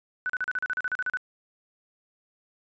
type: tone bursts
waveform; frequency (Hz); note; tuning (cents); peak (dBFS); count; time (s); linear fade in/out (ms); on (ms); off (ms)
sine; 1497; F#6; +20; -25; 13; 0.26-1.171; 0; 35; 38
effects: resampled to 16000 Hz